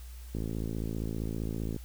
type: click train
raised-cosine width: 3 ms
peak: -22 dBFS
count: 79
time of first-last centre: 0.35-1.763 s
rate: 55.2 Hz
effects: added 60 Hz sine -42 dBFS peak until 1.84 s + white hiss -56 dBFS RMS until 1.84 s